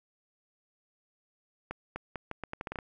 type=accelerating click train; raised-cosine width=0.5 ms; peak=-21 dBFS; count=11; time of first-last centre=1.71-2.788 s; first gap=250 ms; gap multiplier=0.79; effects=none